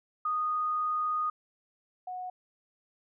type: tone pair in turn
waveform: sine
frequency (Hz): 1237 / 733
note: D#6 / F#5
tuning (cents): -10 / -16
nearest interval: major sixth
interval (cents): 906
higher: first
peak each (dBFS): -27 / -35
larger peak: first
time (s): 0.25-1.3 / 2.07-2.3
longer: first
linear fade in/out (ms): 5
effects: none